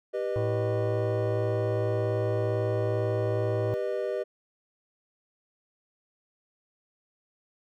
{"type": "chord", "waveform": "triangle", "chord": "G augmented", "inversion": "none", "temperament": "just", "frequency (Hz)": [392, 490, 612.5], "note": ["G4", "B4", "D#5"], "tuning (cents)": [0, -14, -27], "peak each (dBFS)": -30, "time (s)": [0.13, 4.24], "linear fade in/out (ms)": 20}
{"type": "harmonic tone", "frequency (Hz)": 110, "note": "A2", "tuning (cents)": 0, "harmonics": [1, 3, 5, 7, 9, 10], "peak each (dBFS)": [-28, -38, -42, -45, -47, -48], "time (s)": [0.36, 3.74], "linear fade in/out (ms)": 0}
{"effects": []}